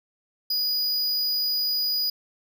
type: tone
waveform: square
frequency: 4924 Hz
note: D#8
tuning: 19 cents flat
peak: -23 dBFS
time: 0.5-2.1 s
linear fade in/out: 5 ms
effects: none